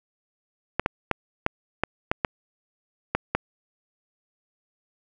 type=clicks; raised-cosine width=0.5 ms; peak=-6 dBFS; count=9; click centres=0.796 / 0.861 / 1.113 / 1.464 / 1.836 / 2.115 / 2.248 / 3.15 / 3.35 s; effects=none